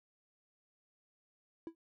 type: tone with exponential decay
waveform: triangle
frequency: 329.6 Hz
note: E4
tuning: in tune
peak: -35 dBFS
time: 1.67-1.75 s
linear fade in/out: 1 ms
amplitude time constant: 17 ms
effects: none